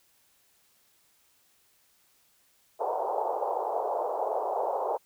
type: band-pass noise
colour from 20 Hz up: white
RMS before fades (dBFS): -30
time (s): 2.79-4.98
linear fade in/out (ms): 20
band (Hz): 430 to 920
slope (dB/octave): 48
effects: white hiss -66 dBFS RMS until 5.05 s